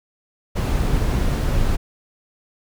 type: noise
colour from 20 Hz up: brown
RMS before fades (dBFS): -19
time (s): 0.55-1.77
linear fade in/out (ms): 20
effects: none